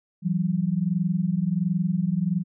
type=tone pair together; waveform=sine; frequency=166.8 / 188.2 Hz; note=E3 / F#3; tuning=+21 / +30 cents; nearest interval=major second; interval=209 cents; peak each=-24 dBFS; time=0.22-2.44 s; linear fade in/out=50 ms; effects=none